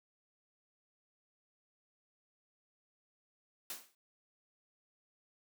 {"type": "noise with exponential decay", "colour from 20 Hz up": "white", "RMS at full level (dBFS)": -39, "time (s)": [3.7, 3.95], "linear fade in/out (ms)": 2, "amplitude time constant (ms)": 53, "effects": ["high-pass 200 Hz 12 dB/octave"]}